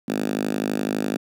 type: tone with high-pass filter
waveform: 5% pulse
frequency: 51.91 Hz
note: G#1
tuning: in tune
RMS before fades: -25 dBFS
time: 0.08-1.17 s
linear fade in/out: 5 ms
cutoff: 230 Hz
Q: 3
effects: none